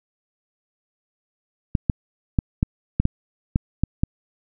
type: clicks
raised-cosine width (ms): 5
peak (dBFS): -5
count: 9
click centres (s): 1.752 / 1.898 / 2.388 / 2.629 / 3 / 3.054 / 3.559 / 3.836 / 4.035
effects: none